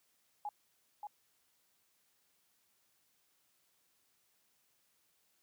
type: tone with echo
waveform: sine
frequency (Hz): 830.6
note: G#5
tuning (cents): 0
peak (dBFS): -37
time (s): 0.45-0.49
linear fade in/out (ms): 2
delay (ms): 580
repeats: 1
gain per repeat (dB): -4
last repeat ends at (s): 1.07
effects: white hiss -75 dBFS RMS until 5.42 s + high-pass 60 Hz 12 dB/octave